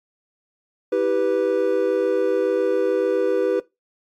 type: chord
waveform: triangle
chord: E minor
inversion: none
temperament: equal with one note detuned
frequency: 324.9 / 392 / 493.9 Hz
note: E4 / G4 / B4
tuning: -25 / 0 / 0 cents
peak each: -24 / -20 / -18 dBFS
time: 0.92-3.6 s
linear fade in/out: 5 ms
effects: noise-tail reverb RT60 0.2 s tail -19 dB re dry + AAC 64 kbps